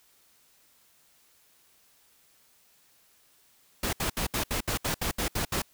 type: noise bursts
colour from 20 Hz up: pink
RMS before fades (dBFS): -29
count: 11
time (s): 3.83-5.62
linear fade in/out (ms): 5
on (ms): 100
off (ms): 69
effects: white hiss -63 dBFS RMS until 5.73 s